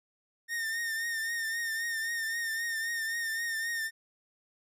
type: tone with vibrato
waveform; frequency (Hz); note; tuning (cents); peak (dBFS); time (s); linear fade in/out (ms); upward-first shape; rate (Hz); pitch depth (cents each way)
45% pulse; 1825; A#6; -37; -31; 0.48-3.91; 50; triangle; 3.8; 51
effects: none